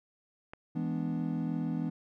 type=click; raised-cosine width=0.5 ms; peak=-28 dBFS; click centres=0.535 s
type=chord; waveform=triangle; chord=E dominant seventh; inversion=none; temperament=equal; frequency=164.81 / 207.7 / 246.9 / 293.7 Hz; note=E3 / G#3 / B3 / D4; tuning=0 / 0 / 0 / 0 cents; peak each=-32 / -37 / -33 / -36 dBFS; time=0.75-1.9 s; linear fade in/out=10 ms
effects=none

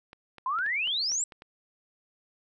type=clicks; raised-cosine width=0.3 ms; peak=-30 dBFS; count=8; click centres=0.131 / 0.383 / 0.588 / 0.663 / 0.874 / 1.118 / 1.322 / 1.421 s
type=exponential sweep; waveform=sine; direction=up; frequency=992 to 7902 Hz; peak=-26 dBFS; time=0.46-1.24 s; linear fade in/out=2 ms
effects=none

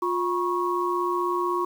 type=tone cluster; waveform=sine; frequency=353.8 / 965 / 1101 Hz; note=F4 / B5 / C#6; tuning=+23 / -40 / -12 cents; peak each=-26 / -30 / -26 dBFS; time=0.02-1.65 s; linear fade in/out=5 ms; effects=8-bit

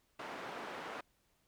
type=band-pass noise; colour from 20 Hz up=white; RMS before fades=-45 dBFS; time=0.19-1.01 s; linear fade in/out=5 ms; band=230 to 1400 Hz; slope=12 dB/octave; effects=pink hiss -75 dBFS RMS until 1.47 s

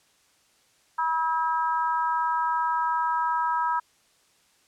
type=harmonic tone; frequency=322.7 Hz; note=E4; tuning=37 cents flat; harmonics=3 / 4 / 5; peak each=-24 / -28 / -34 dBFS; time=0.98-3.8 s; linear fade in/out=10 ms; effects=white hiss -63 dBFS RMS until 4.67 s + low-pass 9000 Hz 12 dB/octave

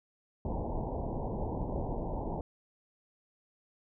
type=low-pass noise; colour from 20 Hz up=pink; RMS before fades=-35 dBFS; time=0.45-2.41 s; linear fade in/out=2 ms; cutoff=960 Hz; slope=96 dB/octave; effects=none

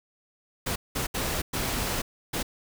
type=noise bursts at uneven times; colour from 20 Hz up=pink; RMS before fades=-29 dBFS; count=5; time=0.66-0.76 / 0.95-1.07 / 1.14-1.42 / 1.53-2.02 / 2.33-2.43 s; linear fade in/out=10 ms; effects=none

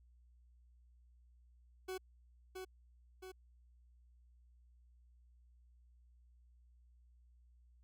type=tone with echo; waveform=40% pulse; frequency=373.8 Hz; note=F#4; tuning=18 cents sharp; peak=-40 dBFS; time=1.88-1.98 s; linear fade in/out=10 ms; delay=670 ms; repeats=2; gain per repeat=-4 dB; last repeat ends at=3.32 s; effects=added 60 Hz sine -63 dBFS peak until 7.83 s

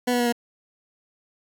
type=tone with pitch steps; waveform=20% pulse; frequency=246.9 / 243.8 / 240.7 / 237.7 Hz; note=B3 / B3 / B3 / A#3; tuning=0 / -22 / -44 / +34 cents; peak=-15 dBFS; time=0.07-0.326 s; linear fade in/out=10 ms; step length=64 ms; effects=8-bit

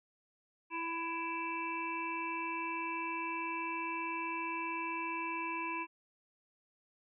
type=harmonic tone; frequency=332.3 Hz; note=E4; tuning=14 cents sharp; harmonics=1 / 3 / 5 / 7 / 8; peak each=-43 / -38 / -51 / -43 / -42 dBFS; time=0.7-5.87 s; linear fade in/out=50 ms; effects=none

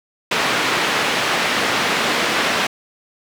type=band-pass noise; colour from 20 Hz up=white; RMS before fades=-19 dBFS; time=0.31-2.67 s; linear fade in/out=5 ms; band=180 to 2700 Hz; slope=12 dB/octave; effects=none

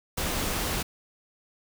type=noise; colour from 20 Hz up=pink; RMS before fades=-29 dBFS; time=0.17-0.83 s; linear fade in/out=10 ms; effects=none

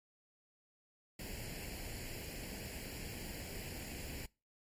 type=noise with comb filter; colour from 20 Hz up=pink; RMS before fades=-45 dBFS; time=1.19-4.26 s; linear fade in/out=5 ms; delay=0.41 ms; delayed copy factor=+0.75; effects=noise-tail reverb RT60 0.3 s tail -24 dB re dry + MP3 64 kbps

